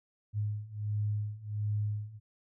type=beating tone pair; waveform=sine; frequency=104.1 / 105.5 Hz; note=G#2 / G#2; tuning=+5 / +28 cents; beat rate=1.4 Hz; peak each=-35 / -33 dBFS; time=0.33-2.2 s; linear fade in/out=50 ms; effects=none